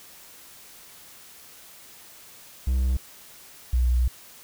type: tone pair in turn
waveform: triangle / sine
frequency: 63.9 / 61.45 Hz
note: C2 / B1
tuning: -40 / -8 cents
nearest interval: minor second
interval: 68 cents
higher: first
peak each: -18 dBFS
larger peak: neither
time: 2.67-2.97 / 3.73-4.08 s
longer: second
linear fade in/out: 5 ms
effects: white hiss -48 dBFS RMS until 4.43 s